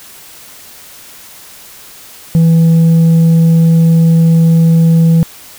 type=tone with tanh clipping; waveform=sine; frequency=164.6 Hz; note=E3; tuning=2 cents flat; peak=-5 dBFS; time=2.35-5.23 s; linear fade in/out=0 ms; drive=3 dB; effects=white hiss -35 dBFS RMS until 5.58 s